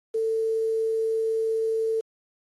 sine tone with quantisation, 446 Hz, A4, 23 cents sharp, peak -22 dBFS, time 0.14-2.01 s, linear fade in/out 10 ms, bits 8, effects AAC 32 kbps

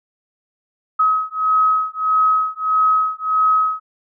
sine beating tone pair, 1273 / 1274.6 Hz, D#6 / D#6, +39 / +41 cents, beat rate 1.6 Hz, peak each -17 dBFS, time 0.99-3.8 s, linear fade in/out 10 ms, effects none

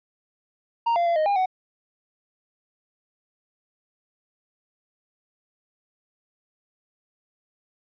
triangle tone with pitch steps, 930 / 690 / 682 / 621 / 807 / 747 Hz, A#5 / F5 / F5 / D#5 / G#5 / F#5, -4 / -21 / -41 / -3 / -50 / +16 cents, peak -17 dBFS, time 0.86-1.46 s, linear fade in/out 10 ms, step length 100 ms, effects resampled to 11025 Hz

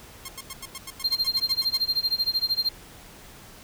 5% pulse tone bursts, 1073 Hz, C6, 43 cents sharp, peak -22 dBFS, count 13, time 0.25-1.773 s, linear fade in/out 5 ms, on 35 ms, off 89 ms
triangle tone with tremolo, 4186 Hz, C8, in tune, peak -18 dBFS, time 1.04-2.69 s, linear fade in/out 5 ms, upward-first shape sine, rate 13 Hz, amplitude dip 95%
effects pink hiss -47 dBFS RMS until 3.63 s

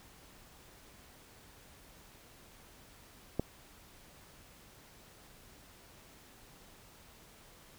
click, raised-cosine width 2 ms, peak -17 dBFS, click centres 3.396 s, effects pink hiss -58 dBFS RMS until 7.78 s

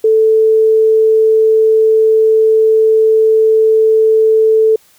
sine tone, 440 Hz, A4, in tune, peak -6 dBFS, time 0.04-4.76 s, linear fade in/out 5 ms, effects white hiss -49 dBFS RMS until 4.98 s

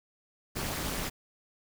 pink noise with amplitude modulation, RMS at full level -30 dBFS, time 0.55-1.1 s, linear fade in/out 20 ms, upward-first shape sine, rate 220 Hz, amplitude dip 95%, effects none

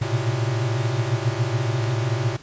square tone cluster, 110.6 / 117.7 / 125.6 / 131.9 Hz, A2 / A#2 / B2 / C3, +9 / +17 / +30 / +14 cents, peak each -26 / -27 / -29 / -28 dBFS, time 0.01-2.37 s, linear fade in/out 10 ms, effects pink hiss -46 dBFS RMS until 2.42 s + resampled to 16000 Hz

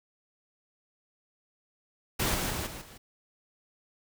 pink noise with level steps, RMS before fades -28 / -31 / -34 / -42 / -50 dBFS, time 2.19-2.98 s, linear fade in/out 10 ms, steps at 2.34 / 2.5 / 2.66 / 2.81 s, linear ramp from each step 10 ms, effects none

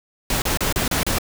pink noise bursts, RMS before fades -21 dBFS, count 6, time 0.3-1.185 s, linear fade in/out 2 ms, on 120 ms, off 33 ms, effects none

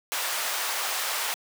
pink high-pass noise, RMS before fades -29 dBFS, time 0.12-1.34 s, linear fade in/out 0 ms, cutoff 820 Hz, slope 12 dB/octave, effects high-pass 400 Hz 12 dB/octave

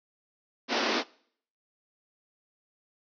pink band-pass noise, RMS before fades -28 dBFS, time 0.68-1.04 s, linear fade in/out 50 ms, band 220 to 5700 Hz, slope 96 dB/octave, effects noise-tail reverb RT60 0.6 s tail -23 dB re dry

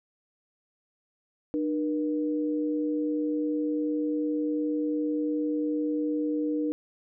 sine tone pair together, 301.9 / 479.3 Hz, D4 / A#4, +48 / +48 cents, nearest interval minor sixth, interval 800 cents, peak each -26 / -32 dBFS, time 1.54-6.72 s, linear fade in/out 0 ms, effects none

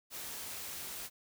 white noise, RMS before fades -43 dBFS, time 0.1-1.1 s, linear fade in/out 50 ms, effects none

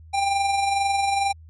square tone with amplitude modulation, 794 Hz, G5, 22 cents sharp, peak -19 dBFS, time 0.13-1.33 s, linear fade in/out 20 ms, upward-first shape sine, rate 22.2 Hz, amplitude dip 40%, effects added 80 Hz sine -43 dBFS peak until 1.49 s + resampled to 24000 Hz

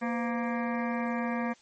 harmonic tone with a mistuned harmonic, 234.3 Hz, A#3, 9 cents sharp, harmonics 1 / 2 / 3 / 4 / 5 / 7 / 8 / 9 / 10, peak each -30 / -37 / -38 / -39 / -40 / -41 / -44 / -45 / -45 dBFS, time 0.01-1.54 s, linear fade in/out 20 ms, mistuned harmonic 2, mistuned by +140 cents, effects white hiss -60 dBFS RMS until 1.61 s + MP3 32 kbps

